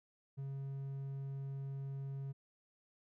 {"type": "tone", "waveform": "triangle", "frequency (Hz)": 137, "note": "C#3", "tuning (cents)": -20, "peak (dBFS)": -38, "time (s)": [0.37, 2.33], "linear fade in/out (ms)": 20, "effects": []}